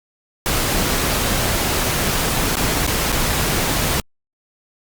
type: noise with dropouts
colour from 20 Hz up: pink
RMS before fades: -19 dBFS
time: 0.46-4 s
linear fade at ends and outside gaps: 1 ms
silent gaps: 2.556-2.568 / 2.867-2.875 / 3.12-3.125 s
effects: Opus 48 kbps